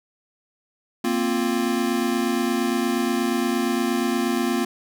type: chord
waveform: square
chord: Bb suspended second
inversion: none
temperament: equal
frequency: 233.1 / 261.6 / 349.2 Hz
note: Bb3 / C4 / F4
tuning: 0 / 0 / 0 cents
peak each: -25 / -26 / -26 dBFS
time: 1.04-4.65 s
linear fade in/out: 5 ms
effects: none